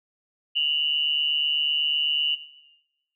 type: tone pair together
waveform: sine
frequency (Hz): 2811 / 2959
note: F7 / F#7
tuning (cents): +11 / -1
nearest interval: minor second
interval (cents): 88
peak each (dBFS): -23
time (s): 0.55-2.36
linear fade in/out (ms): 20
effects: noise-tail reverb RT60 1.0 s tail -18 dB re dry